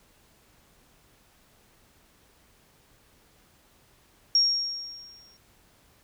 sine tone with exponential decay, 5570 Hz, F8, 5 cents flat, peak -16 dBFS, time 4.35-5.37 s, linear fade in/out 2 ms, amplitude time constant 220 ms, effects pink hiss -61 dBFS RMS until 6.03 s

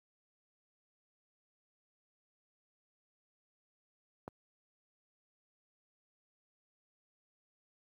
click, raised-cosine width 1 ms, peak -28 dBFS, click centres 4.279 s, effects high-pass 80 Hz 12 dB/octave + 11-bit

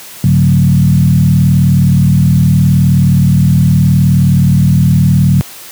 sine tone with frequency modulation, 140.4 Hz, C#3, 22 cents sharp, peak -4 dBFS, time 0.24-5.41 s, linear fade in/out 0 ms, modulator 39.2 Hz, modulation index 1.3, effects white hiss -31 dBFS RMS until 5.71 s + high-pass 80 Hz 12 dB/octave

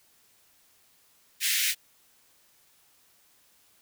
pink high-pass noise, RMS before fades -26 dBFS, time 1.4-1.75 s, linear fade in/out 50 ms, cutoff 1800 Hz, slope 48 dB/octave, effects white hiss -63 dBFS RMS until 3.81 s

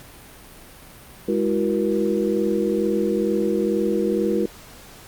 sine tone cluster, 206.8 / 331 / 373.2 / 475.3 Hz, G#3 / E4 / F#4 / A#4, -7 / +7 / +15 / +34 cents, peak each -24 dBFS, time 1.28-4.46 s, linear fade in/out 5 ms, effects pink hiss -44 dBFS RMS until 5.07 s + Opus 48 kbps

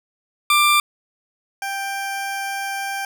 20% pulse tone pair in turn, 1185 / 787.9 Hz, D6 / G5, +15 / +9 cents, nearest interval perfect fifth, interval 706 cents, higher first, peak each -8 / -19 dBFS, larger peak first, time 0.5-0.8 / 1.62-3.05 s, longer second, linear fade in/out 2 ms, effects none

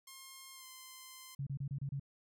5% pulse tone with pitch glide, 1066 to 1039.2 Hz, C6 to C6, +32 to -12 cents, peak -39 dBFS, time 0.07-1.35 s, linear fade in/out 5 ms, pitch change -44 cents, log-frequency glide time 0.54-0.66 s
sine tone bursts, 138.59 Hz, C#3, in tune, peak -36 dBFS, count 6, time 1.39-1.997 s, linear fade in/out 5 ms, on 77 ms, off 29 ms
effects none

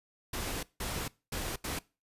pink noise bursts at uneven times, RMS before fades -36 dBFS, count 4, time 0.33-0.63 / 0.8-1.08 / 1.32-1.56 / 1.64-1.79 s, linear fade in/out 5 ms, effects noise-tail reverb RT60 0.3 s tail -22 dB re dry + resampled to 32000 Hz

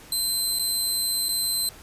20% pulse tone with dropouts, 4095 Hz, C8, 38 cents flat, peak -17 dBFS, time 0.12-1.69 s, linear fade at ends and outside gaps 2 ms, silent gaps 0.588-0.594 / 1.285-1.29 s, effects pink hiss -47 dBFS RMS until 1.82 s + resampled to 32000 Hz

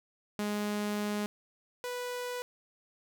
sawtooth tone pair in turn, 207.9 / 492.8 Hz, G#3 / B4, +2 / -4 cents, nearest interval octave + minor third, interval 1494 cents, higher second, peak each -27 / -31 dBFS, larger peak first, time 0.39-1.26 / 1.84-2.42 s, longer first, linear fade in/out 0 ms, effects none

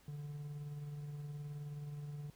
triangle tone with tremolo, 146.4 Hz, D3, 5 cents flat, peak -39 dBFS, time 0.08-2.3 s, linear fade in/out 2 ms, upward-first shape sine, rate 19 Hz, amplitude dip 35%, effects added 50 Hz sine -68 dBFS peak until 2.35 s + pink hiss -67 dBFS RMS until 2.35 s

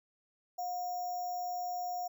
sine tone with sample-and-hold, 719 Hz, F#5, 50 cents flat, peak -34 dBFS, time 0.58-2.08 s, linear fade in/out 10 ms, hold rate 6300 Hz, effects none

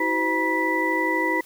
sine tone cluster, 323.6 / 375.9 / 512 / 960 / 1977 Hz, E4 / F#4 / C5 / B5 / B6, -32 / +27 / -38 / -49 / +1 cents, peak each -26 / -30 / -30 / -26 / -24 dBFS, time 0-1.41 s, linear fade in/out 5 ms, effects white hiss -50 dBFS RMS until 1.45 s

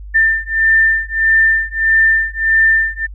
sine beating tone pair, 1790 / 1791.6 Hz, A6 / A6, +29 / +31 cents, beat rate 1.6 Hz, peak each -13 / -13 dBFS, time 0.14-3.07 s, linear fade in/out 20 ms, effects added 50 Hz sine -28 dBFS peak until 3.14 s

